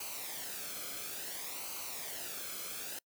white noise with flanger, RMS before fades -42 dBFS, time 0-2.99 s, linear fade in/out 5 ms, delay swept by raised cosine 0.56 to 1.09 ms, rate 0.58 Hz, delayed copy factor -0.6, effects noise-tail reverb RT60 0.1 s tail -26 dB re dry

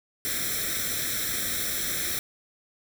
white noise with comb filter, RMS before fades -29 dBFS, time 0.25-2.19 s, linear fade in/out 0 ms, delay 0.53 ms, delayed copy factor +0.9, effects none

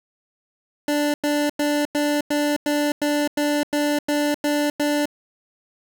25% pulse tone bursts, 293.7 Hz, D4, in tune, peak -15 dBFS, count 12, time 0.88-5.056 s, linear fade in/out 2 ms, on 260 ms, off 96 ms, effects none

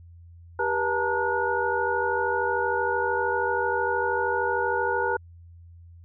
sine tone cluster, 396.1 / 483.6 / 873 / 926 / 1450 Hz, G4 / B4 / A5 / A#5 / F#6, +18 / -36 / -14 / -12 / -35 cents, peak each -30 / -28 / -30 / -29 / -28 dBFS, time 0.59-5.17 s, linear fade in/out 5 ms, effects added 85 Hz sine -45 dBFS peak until 6.04 s

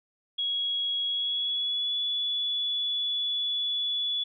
sine tone with pitch glide, 3322 to 3425 Hz, G#7 to A7, 0 to -47 cents, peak -26 dBFS, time 0.38-4.24 s, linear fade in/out 10 ms, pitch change +53 cents, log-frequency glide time 1.06-1.96 s, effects none

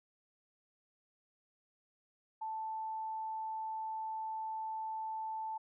sine tone, 880 Hz, A5, in tune, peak -37 dBFS, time 2.41-5.58 s, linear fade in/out 10 ms, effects none

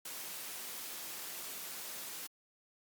white high-pass noise, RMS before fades -44 dBFS, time 0.05-2.27 s, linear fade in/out 5 ms, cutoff 180 Hz, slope 12 dB/octave, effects Opus 48 kbps

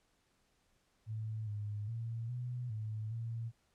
sine tone with pitch steps, 109.6 / 104.2 / 114.8 / 123.2 / 108.5 / 114.9 Hz, A2 / G#2 / A#2 / B2 / A2 / A#2, -6 / +6 / -26 / -4 / -24 / -25 cents, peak -37 dBFS, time 1.06-3.52 s, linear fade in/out 50 ms, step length 410 ms, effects pink hiss -75 dBFS RMS until 3.74 s + low-pass 10000 Hz 12 dB/octave

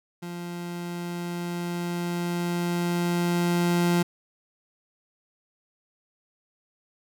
30% pulse tone with level ramp, 173.9 Hz, F3, 7 cents flat, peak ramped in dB -31 to -17 dBFS, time 0.22-4.03 s, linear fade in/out 10 ms, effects none

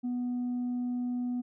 sine tone with tanh clipping, 246.1 Hz, B3, 6 cents flat, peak -30 dBFS, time 0.03-1.42 s, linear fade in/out 20 ms, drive 1 dB, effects none

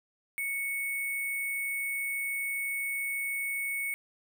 sine tone with sample-and-hold, 2217 Hz, C#7, in tune, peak -30 dBFS, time 0.38-3.94 s, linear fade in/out 0 ms, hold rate 11025 Hz, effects none

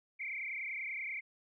sine tone with frequency modulation, 2217 Hz, C#7, in tune, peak -37 dBFS, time 0.19-1.21 s, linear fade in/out 20 ms, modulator 30.3 Hz, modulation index 4.8, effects none

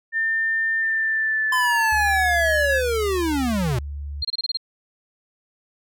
sine tone with pitch glide, 1800 to 1689.2 Hz, A6 to G#6, +39 to +29 cents, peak -19 dBFS, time 0.12-2.82 s, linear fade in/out 50 ms, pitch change -110 cents, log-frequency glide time 0.77-2.29 s
square linear sweep, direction down, 1030 to 113.2 Hz, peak -21 dBFS, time 1.52-3.79 s, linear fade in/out 5 ms
sine tone, 71.8 Hz, D2, 39 cents flat, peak -28 dBFS, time 1.92-4.23 s, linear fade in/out 5 ms
sine tone bursts, 4201 Hz, C8, 6 cents sharp, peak -21 dBFS, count 7, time 4.22-4.572 s, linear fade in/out 5 ms, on 28 ms, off 26 ms
effects none

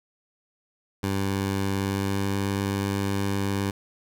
15% pulse tone with pitch glide, 97.8 to 99.11 Hz, G2 to G2, -4 to +20 cents, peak -18 dBFS, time 1.03-3.71 s, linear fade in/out 5 ms, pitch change +24 cents, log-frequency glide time 1.79-2.4 s, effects none

